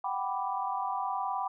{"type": "chord", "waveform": "sine", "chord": "G major seventh", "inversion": "third", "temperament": "equal with one note detuned", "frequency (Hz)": [744.7, 784, 987.8, 1174.7], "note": ["F#5", "G5", "B5", "D6"], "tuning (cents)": [11, 0, 0, 0], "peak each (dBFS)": [-38, -34, -34, -37], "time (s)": [0.04, 1.48], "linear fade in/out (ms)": 5, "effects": []}